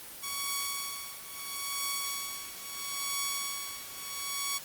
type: tone with tremolo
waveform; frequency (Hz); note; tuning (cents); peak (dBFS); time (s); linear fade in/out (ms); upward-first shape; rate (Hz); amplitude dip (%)
5% pulse; 1121; C#6; +19; -18; 0.22-4.59; 20; triangle; 0.75; 90
effects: white hiss -45 dBFS RMS until 4.64 s + Opus 24 kbps